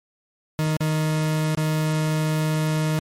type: tone with dropouts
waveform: 40% pulse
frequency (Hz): 155.56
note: D#3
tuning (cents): 0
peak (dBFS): -19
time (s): 0.59-2.99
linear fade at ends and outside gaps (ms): 0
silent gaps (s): 0.767-0.806 / 1.549-1.574
effects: MP3 64 kbps